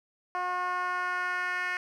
10% pulse tone with band-pass filter sweep, 361.1 Hz, F#4, 42 cents flat, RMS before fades -31 dBFS, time 0.35-1.77 s, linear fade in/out 0 ms, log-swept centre 910 to 1900 Hz, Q 2.2, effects none

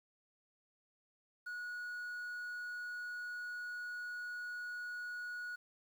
triangle tone, 1458 Hz, F#6, 26 cents flat, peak -39 dBFS, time 1.46-5.56 s, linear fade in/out 10 ms, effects 11-bit

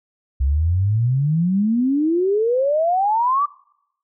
sine exponential sweep, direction up, 64.5 to 1190 Hz, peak -15 dBFS, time 0.4-3.46 s, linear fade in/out 10 ms, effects noise-tail reverb RT60 0.8 s tail -24 dB re dry

